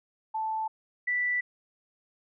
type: tone pair in turn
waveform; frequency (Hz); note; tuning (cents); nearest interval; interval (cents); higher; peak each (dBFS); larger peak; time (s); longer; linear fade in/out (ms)
sine; 878 / 1971; A5 / B6; -4 / -4; octave + major second; 1400; second; -28 / -25; second; 0.34-0.68 / 1.07-1.41; neither; 10
effects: none